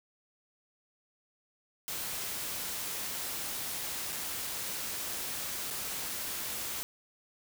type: noise with dropouts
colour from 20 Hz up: white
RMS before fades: -37 dBFS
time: 1.88-6.83 s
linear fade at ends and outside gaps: 0 ms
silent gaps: 4.123-4.127 / 5.703-5.708 s
effects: none